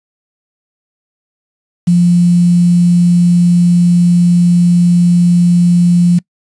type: tone with quantisation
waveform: sine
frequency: 174.61 Hz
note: F3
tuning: in tune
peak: -5 dBFS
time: 1.87-6.19 s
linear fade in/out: 10 ms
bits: 5
effects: noise-tail reverb RT60 0.1 s tail -24 dB re dry + resampled to 22050 Hz